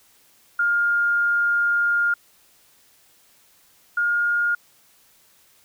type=tone pair in turn; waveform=sine; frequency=1411 / 1420 Hz; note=F6 / F6; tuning=+17 / +28 cents; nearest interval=unison; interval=11 cents; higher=second; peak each=-17 / -18 dBFS; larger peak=first; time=0.59-2.14 / 3.97-4.55 s; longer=first; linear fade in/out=5 ms; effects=white hiss -57 dBFS RMS until 5.64 s